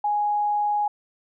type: tone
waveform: sine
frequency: 830.6 Hz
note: G#5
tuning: in tune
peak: -20 dBFS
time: 0.04-0.88 s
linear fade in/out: 5 ms
effects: none